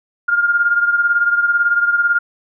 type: beating tone pair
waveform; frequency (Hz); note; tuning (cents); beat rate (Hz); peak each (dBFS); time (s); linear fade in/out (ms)
sine; 1408 / 1426; F6 / F6; +14 / +36; 18; -13 / -19; 0.28-2.19; 10
effects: none